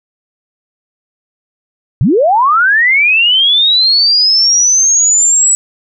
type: linear sweep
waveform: sine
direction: up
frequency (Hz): 95.9 to 7902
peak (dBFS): -6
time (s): 2.01-5.55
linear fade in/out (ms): 0
effects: none